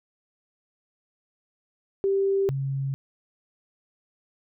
sine tone pair in turn, 391.8 / 136.34 Hz, G4 / C#3, -1 / -28 cents, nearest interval octave + tritone, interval 1827 cents, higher first, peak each -20 / -25 dBFS, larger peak first, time 2.04-2.49 / 2.49-2.94 s, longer neither, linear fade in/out 0 ms, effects none

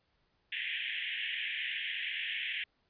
white band-pass noise, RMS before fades -37 dBFS, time 0.52-2.64 s, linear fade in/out 5 ms, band 1700 to 3300 Hz, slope 96 dB/octave, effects pink hiss -75 dBFS RMS until 2.89 s + resampled to 11025 Hz

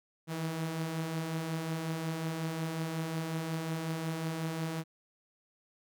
sawtooth beating tone pair, 156.9 / 162.4 Hz, D#3 / E3, +15 / -26 cents, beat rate 5.5 Hz, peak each -38 / -30 dBFS, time 0.27-4.84 s, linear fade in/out 50 ms, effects none

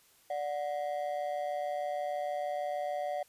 triangle ring-modulated tone, 659.3 Hz, E5, in tune, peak -27 dBFS, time 0.3-3.23 s, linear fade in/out 5 ms, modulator 73.2 Hz, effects white hiss -64 dBFS RMS until 3.28 s + resampled to 32000 Hz

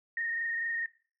sine tone with frequency modulation, 1847 Hz, A#6, 16 cents flat, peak -30 dBFS, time 0.17-0.86 s, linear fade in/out 2 ms, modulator 24.3 Hz, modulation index 1.4, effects noise-tail reverb RT60 0.4 s tail -20 dB re dry

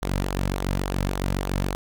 sawtooth tone with flanger, 47.13 Hz, F#1, 33 cents sharp, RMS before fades -26 dBFS, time 0.02-1.75 s, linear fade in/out 0 ms, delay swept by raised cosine 0.38 to 2.78 ms, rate 3.5 Hz, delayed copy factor -0.5, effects none

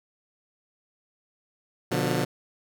15% pulse chord, B diminished, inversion none, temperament just, 123.47 / 148.16 / 177.8 Hz, B2 / D3 / F3, 0 / +16 / +31 cents, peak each -22 / -22 / -22 dBFS, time 1.91-2.25 s, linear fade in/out 10 ms, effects none

